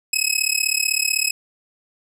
15% pulse tone with amplitude modulation, 2560 Hz, D#7, 49 cents sharp, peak -7 dBFS, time 0.13-1.31 s, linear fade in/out 5 ms, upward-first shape sine, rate 35.9 Hz, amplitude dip 95%, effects none

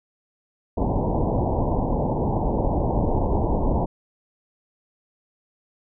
pink low-pass noise, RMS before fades -22 dBFS, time 0.77-3.86 s, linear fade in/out 10 ms, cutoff 970 Hz, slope 96 dB/octave, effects none

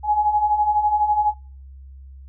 sine beating tone pair, 830.6 / 842.6 Hz, G#5 / G#5, 0 / +25 cents, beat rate 12 Hz, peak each -23 / -17 dBFS, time 0.03-1.34 s, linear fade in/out 50 ms, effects noise-tail reverb RT60 0.4 s tail -25 dB re dry + added 67 Hz sine -38 dBFS peak until 2.28 s

